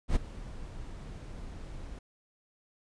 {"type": "noise with ADSR envelope", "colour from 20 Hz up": "brown", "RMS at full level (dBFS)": -25, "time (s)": [0.08, 1.99], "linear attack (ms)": 75, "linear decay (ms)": 18, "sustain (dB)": -17, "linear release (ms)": 4, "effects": ["resampled to 22050 Hz"]}